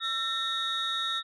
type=tone cluster; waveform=sine; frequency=1344 / 1821 / 3514 / 3762 Hz; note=E6 / A#6 / A7 / A#7; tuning=+33 / -41 / -3 / +15 cents; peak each=-32 / -36 / -36 / -29 dBFS; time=0-1.23 s; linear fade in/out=50 ms; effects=tanh soft clip ceiling -23 dBFS